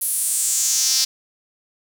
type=tone with high-pass filter sweep; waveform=sawtooth; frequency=261.6 Hz; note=C4; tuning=in tune; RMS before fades=-20 dBFS; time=0.01-1.05 s; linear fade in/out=10 ms; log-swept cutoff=11000 to 5000 Hz; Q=3.6; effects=none